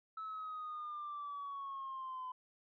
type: linear sweep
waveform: sine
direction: down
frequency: 1307 to 1011 Hz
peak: -40 dBFS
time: 0.17-2.32 s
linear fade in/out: 5 ms
effects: tanh soft clip ceiling -38 dBFS